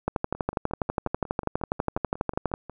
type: two click trains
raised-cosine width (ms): 1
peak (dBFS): -24 / -10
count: 14 / 31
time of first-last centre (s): 0.35-2.697 / 0.08-2.539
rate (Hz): 5.54 / 12.2
effects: none